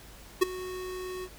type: tone with ADSR envelope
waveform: square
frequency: 368.7 Hz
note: F#4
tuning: 6 cents flat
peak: -17 dBFS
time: 0.41-1.29 s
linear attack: 15 ms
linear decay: 14 ms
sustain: -19 dB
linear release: 56 ms
effects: added 50 Hz sine -51 dBFS peak until 1.38 s + pink hiss -51 dBFS RMS until 1.38 s

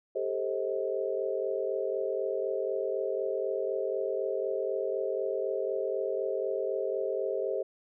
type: chord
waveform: sine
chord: A half-diminished seventh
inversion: third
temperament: just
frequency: 396 / 440 / 528 / 633.6 Hz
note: G4 / A4 / C5 / Eb5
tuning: +18 / 0 / +16 / +31 cents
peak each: -33 / -35 / -33 / -36 dBFS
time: 0.15-7.63 s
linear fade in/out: 10 ms
effects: none

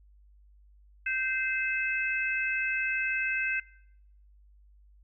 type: harmonic tone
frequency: 519 Hz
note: C5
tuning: 14 cents flat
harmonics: 3 / 4 / 5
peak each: -31 / -35 / -31 dBFS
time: 1.06-3.6 s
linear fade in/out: 5 ms
effects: noise-tail reverb RT60 0.8 s tail -23 dB re dry + added 50 Hz sine -55 dBFS peak until 5.03 s

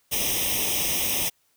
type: noise with comb filter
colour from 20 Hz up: white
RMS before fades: -25 dBFS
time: 0.11-1.3 s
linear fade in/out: 20 ms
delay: 0.34 ms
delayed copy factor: +1
effects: white hiss -67 dBFS RMS until 1.56 s

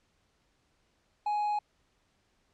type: tone with hard clipping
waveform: triangle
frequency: 835 Hz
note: G#5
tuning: 9 cents sharp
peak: -28 dBFS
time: 1.26-1.59 s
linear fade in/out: 5 ms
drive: 5 dB
effects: pink hiss -72 dBFS RMS until 2.53 s + low-pass 7000 Hz 12 dB/octave

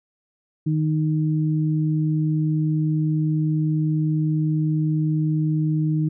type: tone pair together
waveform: sine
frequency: 155 / 310 Hz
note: D#3 / D#4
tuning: -6 / -6 cents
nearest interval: octave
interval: 1200 cents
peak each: -19 / -25 dBFS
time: 0.66-6.09 s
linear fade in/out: 10 ms
effects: none

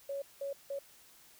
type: tone bursts at uneven times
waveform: sine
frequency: 557 Hz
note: C#5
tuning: 8 cents sharp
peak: -35 dBFS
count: 3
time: 0.09-0.22 / 0.41-0.53 / 0.7-0.79 s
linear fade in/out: 5 ms
effects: white hiss -60 dBFS RMS until 1.39 s

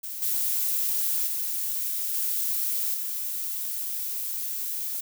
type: noise with level steps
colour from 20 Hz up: violet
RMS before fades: -35 / -26 / -29 / -27 / -31 dBFS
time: 0.03-5.01 s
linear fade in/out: 10 ms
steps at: 0.22 / 1.27 / 2.14 / 2.94 s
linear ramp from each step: 2 ms
effects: none

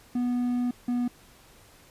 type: tone pair in turn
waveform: triangle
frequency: 245.2 / 243.8 Hz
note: B3 / B3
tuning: -12 / -22 cents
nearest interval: unison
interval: 10 cents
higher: first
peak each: -22 dBFS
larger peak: neither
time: 0.15-0.71 / 0.88-1.08 s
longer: first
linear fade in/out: 5 ms
effects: pink hiss -55 dBFS RMS until 1.9 s + resampled to 32000 Hz

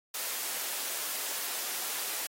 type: high-pass noise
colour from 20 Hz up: white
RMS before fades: -35 dBFS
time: 0.14-2.27 s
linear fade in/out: 5 ms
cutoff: 400 Hz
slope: 12 dB/octave
effects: AAC 48 kbps

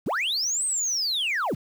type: linear two-way sweep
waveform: sine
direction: up then down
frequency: 73.42 to 8440 to 73.42 Hz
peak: -21 dBFS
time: 0.06-1.55 s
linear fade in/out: 10 ms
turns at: 0.65 s
effects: tanh soft clip ceiling -22 dBFS + 8-bit

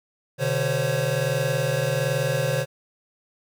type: tone cluster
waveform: square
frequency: 127.8 / 149.1 / 517 / 555 Hz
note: C3 / D3 / C5 / C#5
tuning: -40 / +27 / -21 / +2 cents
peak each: -28 dBFS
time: 0.38-2.66 s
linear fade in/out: 50 ms
effects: none

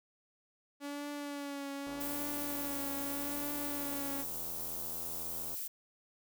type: tone with vibrato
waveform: sawtooth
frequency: 284.4 Hz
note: C#4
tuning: 45 cents sharp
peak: -35 dBFS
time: 0.8-4.25 s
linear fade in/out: 50 ms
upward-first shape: triangle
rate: 0.82 Hz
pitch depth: 39 cents each way
type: click train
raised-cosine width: 1 ms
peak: -36 dBFS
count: 308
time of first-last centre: 1.87-5.542 s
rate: 83.6 Hz
type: noise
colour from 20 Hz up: violet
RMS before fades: -40 dBFS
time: 2-5.68 s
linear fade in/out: 10 ms
effects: none

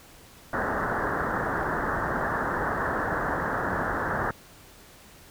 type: low-pass noise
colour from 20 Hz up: white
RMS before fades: -28 dBFS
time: 0.53-4.31 s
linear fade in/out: 2 ms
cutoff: 1800 Hz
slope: 96 dB/octave
effects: pink hiss -51 dBFS RMS until 5.3 s

